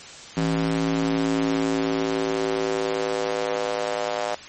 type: tone with high-pass filter sweep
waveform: square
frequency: 55 Hz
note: A1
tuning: in tune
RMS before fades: -24 dBFS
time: 0.37-4.35 s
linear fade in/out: 0 ms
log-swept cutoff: 200 to 630 Hz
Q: 2.9
effects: white hiss -41 dBFS RMS until 4.48 s + MP3 32 kbps